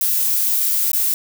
violet noise with dropouts, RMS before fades -18 dBFS, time 0.01-1.14 s, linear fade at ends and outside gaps 1 ms, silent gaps 0.917-0.932 s, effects none

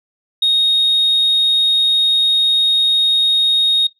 sine tone, 3729 Hz, A#7, in tune, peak -9 dBFS, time 0.42-3.87 s, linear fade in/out 5 ms, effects noise-tail reverb RT60 0.2 s tail -25 dB re dry + tanh soft clip ceiling -8 dBFS

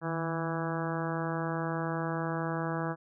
harmonic tone with a mistuned harmonic, 164.81 Hz, E3, in tune, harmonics 1 / 2 / 3 / 4 / 5 / 6 / 7 / 8 / 9 / 10, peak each -34 / -37 / -39 / -40 / -41 / -42 / -42 / -43 / -44 / -44 dBFS, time 0.01-2.96 s, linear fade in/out 50 ms, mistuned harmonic 1, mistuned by -57 cents, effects none

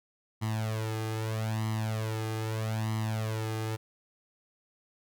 sawtooth tone with flanger, 110 Hz, A2, in tune, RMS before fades -32 dBFS, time 0.41-3.77 s, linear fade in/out 20 ms, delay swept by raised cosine 0.98 to 2.48 ms, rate 0.79 Hz, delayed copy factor +0.8, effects none

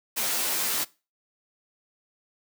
white noise with comb filter, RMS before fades -27 dBFS, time 0.16-0.85 s, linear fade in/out 20 ms, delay 13 ms, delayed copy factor +0.75, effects noise-tail reverb RT60 0.3 s tail -21 dB re dry + high-pass 200 Hz 12 dB/octave

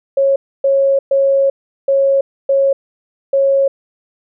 sine tone bursts at uneven times, 548 Hz, C#5, 20 cents flat, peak -9 dBFS, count 6, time 0.17-0.36 / 0.64-0.99 / 1.11-1.5 / 1.88-2.21 / 2.49-2.73 / 3.33-3.68 s, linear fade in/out 5 ms, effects none

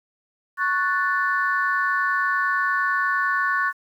sine chord, F# minor, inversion second, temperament equal, 1108.7 / 1480 / 1760 Hz, C#6 / F#6 / A6, 0 / 0 / 0 cents, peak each -23 / -23 / -24 dBFS, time 0.57-3.73 s, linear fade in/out 50 ms, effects tanh soft clip ceiling -10 dBFS + 9-bit

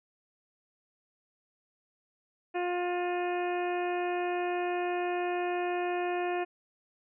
harmonic tone, 354.8 Hz, F4, 27 cents sharp, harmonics 1 / 2 / 3 / 4 / 5 / 6 / 7 / 8, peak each -31 / -33 / -43 / -45 / -42 / -51 / -42 / -51 dBFS, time 2.54-6.45 s, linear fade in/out 20 ms, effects none

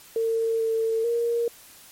sine tone with pitch steps, 453 / 449 / 469.1 Hz, A#4 / A4 / A#4, -50 / +35 / +11 cents, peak -21 dBFS, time 0.16-1.48 s, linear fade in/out 2 ms, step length 440 ms, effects white hiss -49 dBFS RMS until 1.91 s + MP3 64 kbps

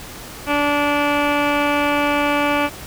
15% pulse tone with low-pass filter, 290.4 Hz, D4, 19 cents flat, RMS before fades -18 dBFS, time 0.46-2.7 s, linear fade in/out 50 ms, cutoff 2200 Hz, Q 4.6, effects pink hiss -35 dBFS RMS until 2.86 s

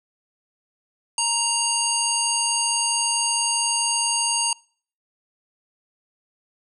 harmonic tone, 932.3 Hz, A#5, in tune, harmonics 1 / 3 / 5 / 7 / 9 / 10, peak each -27 / -27 / -27 / -27 / -27 / -27 dBFS, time 1.18-4.53 s, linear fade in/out 2 ms, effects noise-tail reverb RT60 0.5 s tail -26 dB re dry

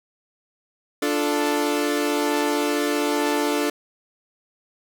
sawtooth chord, D minor, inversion none, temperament equal, 293.7 / 349.2 / 440 Hz, D4 / F4 / A4, 0 / 0 / 0 cents, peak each -19 / -24 / -21 dBFS, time 1.02-3.7 s, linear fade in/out 5 ms, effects none

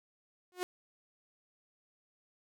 sawtooth tone with exponential growth, 361.8 Hz, F#4, 39 cents flat, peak -26 dBFS, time 0.52-0.63 s, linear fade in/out 0 ms, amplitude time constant 23 ms, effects none

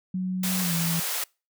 sine tone with pitch glide, 185 to 167.7 Hz, F#3 to E3, 0 to +30 cents, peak -25 dBFS, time 0.14-1 s, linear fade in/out 5 ms, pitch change -170 cents, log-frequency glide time 0.61-0.74 s
white high-pass noise, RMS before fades -29 dBFS, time 0.43-1.24 s, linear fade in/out 5 ms, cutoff 440 Hz, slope 24 dB/octave
effects noise-tail reverb RT60 0.3 s tail -26 dB re dry

